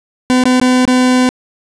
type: tone with dropouts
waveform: 40% pulse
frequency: 253.1 Hz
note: B3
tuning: 43 cents sharp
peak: -7 dBFS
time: 0.3-1.29 s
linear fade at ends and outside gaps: 0 ms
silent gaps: 0.438-0.455 / 0.599-0.614 / 0.853-0.877 s
effects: resampled to 22050 Hz + 7-bit